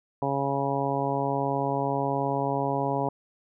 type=harmonic tone; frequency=138.59 Hz; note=C#3; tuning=in tune; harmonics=1 / 2 / 3 / 4 / 5 / 6 / 7; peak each=-32 / -32 / -32 / -32 / -32 / -32 / -32 dBFS; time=0.22-3.09 s; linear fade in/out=2 ms; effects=none